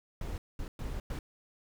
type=noise bursts at uneven times; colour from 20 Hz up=brown; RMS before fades=-37 dBFS; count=4; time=0.21-0.38 / 0.59-0.68 / 0.79-1 / 1.1-1.19 s; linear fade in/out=2 ms; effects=none